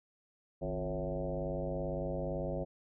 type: tone with frequency modulation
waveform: sine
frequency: 354 Hz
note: F4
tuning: 23 cents sharp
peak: -33 dBFS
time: 0.61-2.65 s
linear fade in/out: 20 ms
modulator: 97.8 Hz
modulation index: 3.2
effects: none